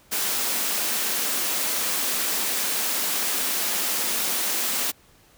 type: high-pass noise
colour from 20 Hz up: white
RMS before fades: -25 dBFS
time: 0.11-4.92 s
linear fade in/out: 20 ms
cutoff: 180 Hz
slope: 96 dB/octave
effects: pink hiss -56 dBFS RMS until 5.37 s